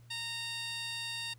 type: tone with band-pass filter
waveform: 15% pulse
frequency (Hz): 924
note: A#5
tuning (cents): -16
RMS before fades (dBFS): -39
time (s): 0.1-1.34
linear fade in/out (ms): 10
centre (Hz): 4700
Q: 1.5
effects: added 118 Hz sine -54 dBFS peak until 1.38 s + pink hiss -68 dBFS RMS until 1.38 s